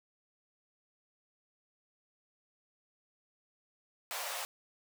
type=high-pass noise; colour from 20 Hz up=pink; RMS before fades=-39 dBFS; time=4.11-4.45 s; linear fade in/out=0 ms; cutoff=540 Hz; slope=48 dB/octave; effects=none